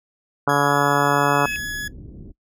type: harmonic tone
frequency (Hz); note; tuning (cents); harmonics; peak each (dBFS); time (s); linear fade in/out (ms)
143.1; D3; -45; 1 / 2 / 3 / 4 / 5 / 6 / 7 / 8 / 9 / 10; -25 / -25 / -25 / -25 / -25 / -25 / -25 / -25 / -25 / -25; 0.47-1.46; 5
type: tone with pitch glide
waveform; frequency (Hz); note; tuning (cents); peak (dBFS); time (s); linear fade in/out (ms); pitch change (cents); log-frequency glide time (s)
40% pulse; 1661.2 to 1688.3; G#6 to G#6; 0 to +28; -25; 0.49-1.88; 5; +28; 0.62-0.76
type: tone with exponential growth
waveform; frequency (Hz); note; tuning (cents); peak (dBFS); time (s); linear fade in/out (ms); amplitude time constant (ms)
sine; 2571; E7; -44; -25; 0.54-1.56; 0; 220
type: low-pass noise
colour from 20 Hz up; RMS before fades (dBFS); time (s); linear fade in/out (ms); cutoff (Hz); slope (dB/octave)
pink; -38; 1.45-2.32; 10; 330; 24
effects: noise-tail reverb RT60 0.1 s tail -21 dB re dry